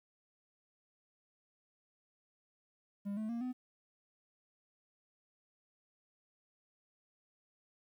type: tone with pitch steps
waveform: triangle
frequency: 201.4 / 217.1 / 234 / 252.3 Hz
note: G3 / A3 / A#3 / B3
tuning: +47 / -23 / +7 / +37 cents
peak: -34 dBFS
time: 3.05-3.53 s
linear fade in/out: 20 ms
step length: 120 ms
effects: 12-bit